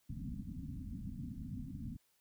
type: low-pass noise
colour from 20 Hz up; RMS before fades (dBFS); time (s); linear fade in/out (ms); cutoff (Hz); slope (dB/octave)
white; -44; 0.09-1.97; 10; 270; 96
effects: white hiss -75 dBFS RMS until 2.2 s